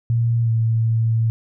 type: tone with pitch glide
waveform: sine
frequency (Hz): 116.6 to 113.28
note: A#2 to A#2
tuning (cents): +1 to -49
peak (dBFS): -15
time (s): 0.1-1.3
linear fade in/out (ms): 0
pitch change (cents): -50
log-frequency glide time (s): 0.42-0.51
effects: none